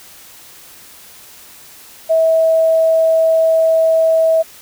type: tone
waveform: sine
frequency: 648 Hz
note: E5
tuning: 30 cents flat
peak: -9 dBFS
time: 2.09-4.43 s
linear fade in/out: 20 ms
effects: white hiss -40 dBFS RMS until 4.61 s